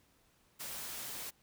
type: noise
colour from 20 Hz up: white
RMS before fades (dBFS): -43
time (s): 0.59-1.31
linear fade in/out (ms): 20
effects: pink hiss -70 dBFS RMS until 1.42 s